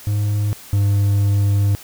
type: tone pair in turn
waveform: triangle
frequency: 103.7 / 100.81 Hz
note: G#2 / G2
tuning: -2 / +49 cents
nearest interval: unison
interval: 49 cents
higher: first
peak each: -14 / -11 dBFS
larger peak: second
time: 0.07-0.53 / 0.73-1.75 s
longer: second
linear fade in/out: 0 ms
effects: white hiss -40 dBFS RMS until 1.83 s